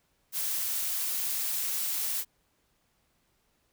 blue noise, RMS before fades -31 dBFS, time 0.32-2.25 s, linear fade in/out 50 ms, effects pink hiss -72 dBFS RMS until 3.72 s

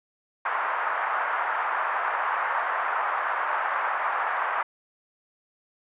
pink band-pass noise, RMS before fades -27 dBFS, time 0.45-4.63 s, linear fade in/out 5 ms, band 820 to 1600 Hz, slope 24 dB/octave, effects resampled to 8000 Hz

